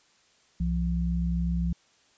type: tone pair together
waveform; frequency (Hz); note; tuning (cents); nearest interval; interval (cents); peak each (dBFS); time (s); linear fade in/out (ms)
sine; 64 / 171.8; C2 / F3; -38 / -28; octave + perfect fourth; 1710; -27; 0.6-1.73; 5
effects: white hiss -63 dBFS RMS until 2.17 s + resampled to 16000 Hz